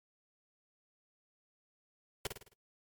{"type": "noise with echo", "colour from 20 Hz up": "pink", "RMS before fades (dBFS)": -36, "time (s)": [2.25, 2.27], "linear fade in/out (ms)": 2, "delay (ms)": 53, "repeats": 5, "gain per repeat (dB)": -6, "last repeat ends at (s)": 2.535, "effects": ["noise-tail reverb RT60 0.1 s tail -21 dB re dry", "MP3 96 kbps"]}